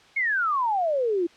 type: exponential sweep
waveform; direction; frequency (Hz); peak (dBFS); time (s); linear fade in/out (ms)
sine; down; 2217 to 328.1; -21; 0.16-1.27; 10
effects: white hiss -53 dBFS RMS until 1.36 s + low-pass 4000 Hz 12 dB/octave